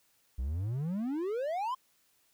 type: exponential sweep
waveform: triangle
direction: up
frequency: 58.27 to 1072 Hz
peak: -29 dBFS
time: 0.38-1.75 s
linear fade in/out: 10 ms
effects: white hiss -70 dBFS RMS until 2.33 s